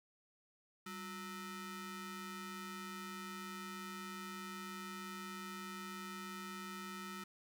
sawtooth ring-modulated tone, 554.4 Hz, C#5, in tune, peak -38 dBFS, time 0.86-7.24 s, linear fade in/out 5 ms, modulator 750 Hz, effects none

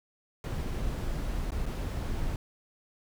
brown noise with dropouts, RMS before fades -32 dBFS, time 0.44-2.36 s, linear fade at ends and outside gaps 1 ms, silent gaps 1.506-1.519 / 1.657-1.663 s, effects none

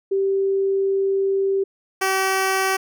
sine / 10% pulse tone pair in turn, 390 / 382.6 Hz, G4 / G4, -9 / -42 cents, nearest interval unison, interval 33 cents, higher first, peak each -17 / -10 dBFS, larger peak second, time 0.11-1.64 / 2.01-2.77 s, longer first, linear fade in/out 10 ms, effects none

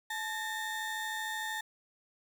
35% pulse tone pair together, 865.5 / 1824 Hz, A5 / A#6, -29 / -38 cents, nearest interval octave + minor second, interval 1291 cents, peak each -37 / -35 dBFS, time 0.1-1.61 s, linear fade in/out 5 ms, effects none

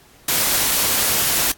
white noise, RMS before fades -18 dBFS, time 0.28-1.52 s, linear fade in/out 5 ms, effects pink hiss -50 dBFS RMS until 1.57 s + AAC 64 kbps

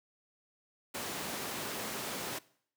pink high-pass noise, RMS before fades -39 dBFS, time 0.94-2.39 s, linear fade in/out 10 ms, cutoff 200 Hz, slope 12 dB/octave, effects noise-tail reverb RT60 0.6 s tail -21 dB re dry

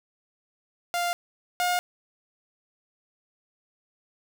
sawtooth tone pair in turn, 698.5 / 714 Hz, F5 / F5, 0 / +38 cents, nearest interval unison, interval 38 cents, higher second, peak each -21 / -19 dBFS, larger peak second, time 0.94-1.13 / 1.6-1.79 s, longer neither, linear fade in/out 0 ms, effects none

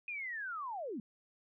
sine linear sweep, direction down, 2499 to 192.4 Hz, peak -38 dBFS, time 0.08-1 s, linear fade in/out 2 ms, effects none

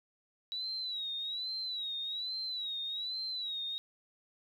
sine tone with vibrato, 3895 Hz, B7, 25 cents flat, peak -35 dBFS, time 0.52-3.78 s, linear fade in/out 0 ms, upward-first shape sine, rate 1.2 Hz, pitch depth 100 cents each way, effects 11-bit

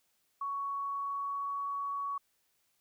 sine tone with pitch glide, 1116 to 1123.1 Hz, C#6 to C#6, +11 to +22 cents, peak -33 dBFS, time 0.41-2.18 s, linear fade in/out 5 ms, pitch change +11 cents, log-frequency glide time 0.74-1.63 s, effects white hiss -75 dBFS RMS until 2.8 s

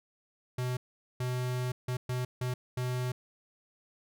square tone bursts at uneven times, 125.6 Hz, B2, 30 cents sharp, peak -31 dBFS, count 6, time 0.58-0.77 / 1.2-1.72 / 1.88-1.97 / 2.09-2.25 / 2.41-2.54 / 2.77-3.12 s, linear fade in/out 5 ms, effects none

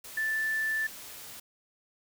sine tone in noise, 1760 Hz, A6, in tune, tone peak -27 dBFS, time 0.17-0.87 s, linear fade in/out 5 ms, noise white, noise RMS -45 dBFS, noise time 0.04-1.4 s, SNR +15 dB, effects none

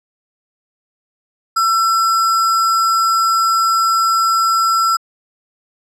sine tone with sample-and-hold, 1340 Hz, E6, 28 cents sharp, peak -11 dBFS, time 1.56-4.97 s, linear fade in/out 10 ms, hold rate 6300 Hz, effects low-pass 10000 Hz 12 dB/octave

